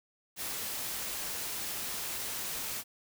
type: noise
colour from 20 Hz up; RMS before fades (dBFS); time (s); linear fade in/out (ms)
white; -37; 0.36-2.84; 50
effects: none